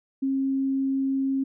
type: tone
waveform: sine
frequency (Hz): 269.4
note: C#4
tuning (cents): -49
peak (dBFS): -22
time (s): 0.22-1.44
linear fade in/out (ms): 10
effects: none